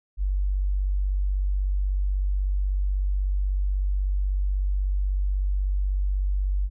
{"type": "tone", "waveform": "sine", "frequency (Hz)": 48.13, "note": "G1", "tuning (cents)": -31, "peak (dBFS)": -21, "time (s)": [0.17, 6.7], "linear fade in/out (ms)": 50, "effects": []}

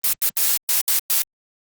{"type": "noise bursts at uneven times", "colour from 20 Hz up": "blue", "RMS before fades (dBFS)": -18, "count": 6, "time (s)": [[0.04, 0.13], [0.22, 0.29], [0.37, 0.57], [0.69, 0.81], [0.88, 0.99], [1.1, 1.22]], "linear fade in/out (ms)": 0, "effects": ["Opus 24 kbps"]}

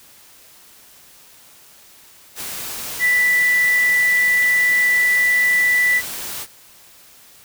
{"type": "tone in noise", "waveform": "sine", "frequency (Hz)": 1975.5, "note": "B6", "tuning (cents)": 0, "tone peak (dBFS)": -13, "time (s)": [2.99, 6.02], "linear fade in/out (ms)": 50, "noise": "white", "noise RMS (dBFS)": -29, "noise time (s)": [2.35, 6.47], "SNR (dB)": 13, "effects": ["white hiss -47 dBFS RMS until 7.44 s"]}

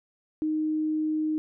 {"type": "tone", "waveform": "sine", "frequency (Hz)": 310, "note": "D#4", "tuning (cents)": -6, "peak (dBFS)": -24, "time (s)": [0.42, 1.38], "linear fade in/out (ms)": 0, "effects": []}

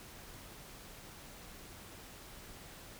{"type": "silence", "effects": ["pink hiss -52 dBFS RMS until 2.99 s"]}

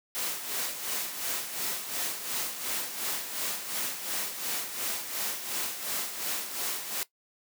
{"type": "noise with tremolo", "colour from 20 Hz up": "white", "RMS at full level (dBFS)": -31, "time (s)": [0.15, 7.03], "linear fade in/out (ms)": 0, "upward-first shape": "sine", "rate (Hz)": 2.8, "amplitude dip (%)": 60, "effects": ["noise-tail reverb RT60 0.1 s tail -17 dB re dry", "high-pass 200 Hz 12 dB/octave"]}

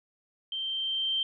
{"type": "tone with level ramp", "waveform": "sine", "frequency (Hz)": 3136, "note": "G7", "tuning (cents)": 0, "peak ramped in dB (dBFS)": [-31, -25], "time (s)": [0.52, 1.23], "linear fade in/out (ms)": 2, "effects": []}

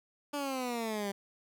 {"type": "exponential sweep", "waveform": "15% pulse", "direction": "down", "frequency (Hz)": [293.7, 196], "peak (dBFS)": -27, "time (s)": [0.33, 1.12], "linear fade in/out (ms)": 10, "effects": []}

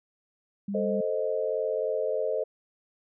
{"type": "tone", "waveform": "sine", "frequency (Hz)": 200, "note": "G3", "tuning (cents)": 35, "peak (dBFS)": -29, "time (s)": [0.68, 1.01], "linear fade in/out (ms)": 5}
{"type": "chord", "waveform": "sine", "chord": "A diminished", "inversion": "none", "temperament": "equal", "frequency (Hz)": [440, 523.3, 622.3], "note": ["A4", "C5", "Eb5"], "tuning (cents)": [0, 0, 0], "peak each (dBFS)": -30, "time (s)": [0.74, 2.44], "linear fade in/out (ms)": 10}
{"effects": []}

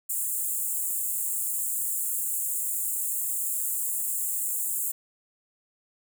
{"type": "high-pass noise", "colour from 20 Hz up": "pink", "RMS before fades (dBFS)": -29, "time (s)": [0.09, 4.92], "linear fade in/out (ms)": 10, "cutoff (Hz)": 7200, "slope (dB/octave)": 96, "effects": []}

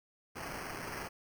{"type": "noise with sample-and-hold", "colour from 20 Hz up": "blue", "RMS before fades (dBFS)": -42, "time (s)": [0.35, 1.09], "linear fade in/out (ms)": 20, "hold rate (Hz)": 3675, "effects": []}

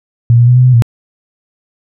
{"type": "tone with pitch steps", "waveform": "sine", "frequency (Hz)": [118.1, 120, 123.9, 126.3, 127, 117], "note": ["A#2", "B2", "B2", "B2", "B2", "A#2"], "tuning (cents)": [23, -49, 6, 39, 49, 7], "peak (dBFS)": -3, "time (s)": [0.3, 0.822], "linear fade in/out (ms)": 0, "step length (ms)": 87, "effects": []}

